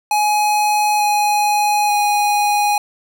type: tone with pitch steps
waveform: square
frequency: 840 / 833.2 / 826.5 Hz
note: G#5 / G#5 / G#5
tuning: +19 / +5 / -9 cents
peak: -14 dBFS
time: 0.11-2.78 s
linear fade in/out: 2 ms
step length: 890 ms
effects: none